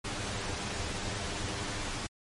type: noise with comb filter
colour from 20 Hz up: pink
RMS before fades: -35 dBFS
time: 0.04-2.07 s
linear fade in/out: 10 ms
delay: 10 ms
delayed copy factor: +0.6
effects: low-pass 8000 Hz 12 dB/octave + MP3 48 kbps